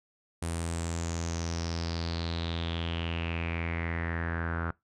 sawtooth tone with low-pass filter sweep, 83.7 Hz, E2, 27 cents sharp, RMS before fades -33 dBFS, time 0.42-4.71 s, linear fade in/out 5 ms, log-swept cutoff 9500 to 1400 Hz, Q 6, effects noise-tail reverb RT60 0.2 s tail -24 dB re dry

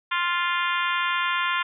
harmonic tone, 349.2 Hz, F4, in tune, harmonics 3 / 4 / 5 / 6 / 7 / 8 / 9 / 10, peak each -26 / -28 / -30 / -32 / -33 / -34 / -35 / -36 dBFS, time 0.11-1.63 s, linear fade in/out 10 ms, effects none

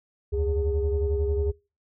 sine tone cluster, 71.8 / 82.9 / 409.2 Hz, D2 / E2 / G#4, -39 / +10 / -26 cents, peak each -24 / -30 / -26 dBFS, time 0.32-1.52 s, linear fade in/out 20 ms, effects noise-tail reverb RT60 0.3 s tail -24 dB re dry + tanh soft clip ceiling -16 dBFS

